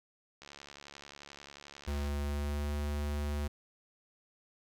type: click train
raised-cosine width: 0.2 ms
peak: -31 dBFS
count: 119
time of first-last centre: 0.42-2.075 s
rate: 71.3 Hz
type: tone with pitch glide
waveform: square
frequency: 72 to 73.3 Hz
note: D2 to D2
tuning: -34 to -3 cents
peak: -33 dBFS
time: 1.87-3.48 s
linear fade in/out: 10 ms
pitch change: +31 cents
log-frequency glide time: 2.22-2.75 s
effects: none